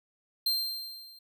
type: tone with level ramp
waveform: 45% pulse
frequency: 4164 Hz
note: C8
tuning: 9 cents flat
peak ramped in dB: -23 to -50 dBFS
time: 0.46-1.19 s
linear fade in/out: 5 ms
effects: none